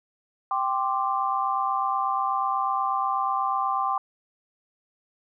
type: chord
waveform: sine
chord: G suspended fourth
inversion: none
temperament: equal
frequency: 784 / 1046.5 / 1174.7 Hz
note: G5 / C6 / D6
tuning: 0 / 0 / 0 cents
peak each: -27 dBFS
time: 0.51-3.98 s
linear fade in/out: 2 ms
effects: none